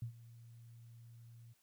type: tone with ADSR envelope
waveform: sine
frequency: 116.54 Hz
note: A#2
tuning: in tune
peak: -37 dBFS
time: 0.02-1.54 s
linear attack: 3 ms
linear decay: 96 ms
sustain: -17 dB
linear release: 22 ms
effects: white hiss -75 dBFS RMS until 1.62 s